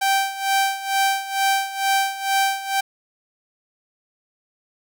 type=tone with tremolo; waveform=sawtooth; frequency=781 Hz; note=G5; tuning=7 cents flat; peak=-12 dBFS; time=0.01-2.81 s; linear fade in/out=10 ms; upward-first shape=sine; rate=2.2 Hz; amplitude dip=80%; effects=none